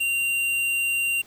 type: tone with tanh clipping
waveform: sine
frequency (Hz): 2770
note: F7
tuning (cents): -15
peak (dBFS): -23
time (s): 0-1.22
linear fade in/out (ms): 10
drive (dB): 15
effects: pink hiss -52 dBFS RMS until 1.26 s